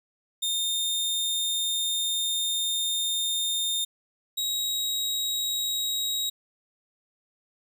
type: tone pair in turn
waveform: sawtooth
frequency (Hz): 3642 / 3811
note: A#7 / A#7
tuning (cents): -41 / +38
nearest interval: minor second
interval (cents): 79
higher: second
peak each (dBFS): -22 / -23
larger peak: first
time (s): 0.42-3.85 / 4.37-6.3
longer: first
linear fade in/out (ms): 10
effects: none